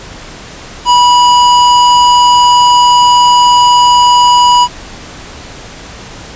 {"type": "tone", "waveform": "square", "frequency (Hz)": 977, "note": "B5", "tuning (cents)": -19, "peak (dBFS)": -4, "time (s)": [0.85, 4.68], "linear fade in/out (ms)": 50, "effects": ["pink hiss -29 dBFS RMS until 6.35 s", "resampled to 16000 Hz"]}